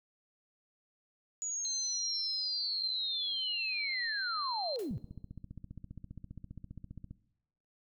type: linear sweep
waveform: sine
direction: down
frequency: 6880 to 90.8 Hz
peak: -34 dBFS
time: 1.42-4.98 s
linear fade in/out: 0 ms
type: tone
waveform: sine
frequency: 4142 Hz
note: C8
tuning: 18 cents flat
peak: -36 dBFS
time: 1.65-4.76 s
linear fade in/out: 0 ms
type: noise with exponential decay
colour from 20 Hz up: white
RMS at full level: -49 dBFS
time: 4.79-4.98 s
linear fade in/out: 0 ms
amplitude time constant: 40 ms
type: click train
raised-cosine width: 5 ms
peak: -33 dBFS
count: 34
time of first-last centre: 4.91-7.11 s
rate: 15 Hz
effects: noise-tail reverb RT60 0.8 s tail -18 dB re dry